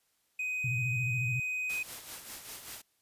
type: tone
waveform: triangle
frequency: 2506 Hz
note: D#7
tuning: 12 cents sharp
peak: -30 dBFS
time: 0.39-1.83 s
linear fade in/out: 5 ms
type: tone with vibrato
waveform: sine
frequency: 123.47 Hz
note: B2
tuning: in tune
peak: -31 dBFS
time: 0.64-1.4 s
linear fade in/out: 5 ms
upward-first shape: square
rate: 14 Hz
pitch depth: 91 cents each way
type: noise with tremolo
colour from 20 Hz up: white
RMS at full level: -42 dBFS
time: 1.69-2.82 s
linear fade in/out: 10 ms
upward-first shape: sine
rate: 5.1 Hz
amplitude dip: 55%
effects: white hiss -74 dBFS RMS until 3.01 s + resampled to 32000 Hz